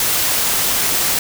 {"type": "noise", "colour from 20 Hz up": "white", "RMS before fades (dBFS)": -17, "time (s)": [0, 1.19], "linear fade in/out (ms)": 2, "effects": []}